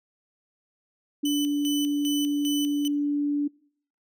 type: tone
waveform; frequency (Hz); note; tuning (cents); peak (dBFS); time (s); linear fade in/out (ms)
sine; 290; D4; -22; -22; 1.23-3.48; 10
type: tone with tremolo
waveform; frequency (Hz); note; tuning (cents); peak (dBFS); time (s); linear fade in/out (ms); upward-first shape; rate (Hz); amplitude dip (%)
sawtooth; 3000; F#7; +23; -26; 1.25-2.88; 5; square; 2.5; 75
effects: noise-tail reverb RT60 0.6 s tail -25 dB re dry